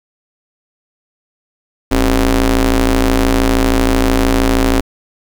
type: ring-modulated tone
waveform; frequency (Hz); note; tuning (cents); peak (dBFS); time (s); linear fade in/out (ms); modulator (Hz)
sawtooth; 119; A#2; +36; -3; 1.91-4.81; 10; 152
effects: 7-bit